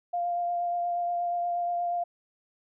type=tone with vibrato; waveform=sine; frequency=698.5 Hz; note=F5; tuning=in tune; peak=-26 dBFS; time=0.13-2.04 s; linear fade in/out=10 ms; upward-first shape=triangle; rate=8.4 Hz; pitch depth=16 cents each way; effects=none